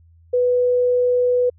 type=tone; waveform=sine; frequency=494.2 Hz; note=B4; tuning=1 cent sharp; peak=-14 dBFS; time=0.33-1.5 s; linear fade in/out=10 ms; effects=added 83 Hz sine -48 dBFS peak until 1.58 s